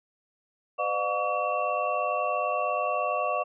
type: tone cluster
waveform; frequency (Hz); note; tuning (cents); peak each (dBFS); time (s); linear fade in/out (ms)
sine; 507 / 604 / 713 / 1134 / 2706; B4 / D5 / F5 / C#6 / E7; +45 / +48 / +36 / +39 / +45; -34 / -30 / -31 / -29 / -36; 0.78-3.44; 20
effects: none